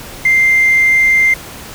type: tone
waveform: triangle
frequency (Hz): 2093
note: C7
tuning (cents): 0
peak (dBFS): -4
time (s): 0.25-1.34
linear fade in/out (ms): 5
effects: tanh soft clip ceiling -4 dBFS + pink hiss -31 dBFS RMS until 1.74 s